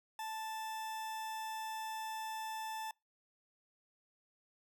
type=tone; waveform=40% pulse; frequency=880 Hz; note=A5; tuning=in tune; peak=-39 dBFS; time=0.19-2.91 s; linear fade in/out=2 ms; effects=noise-tail reverb RT60 0.2 s tail -25 dB re dry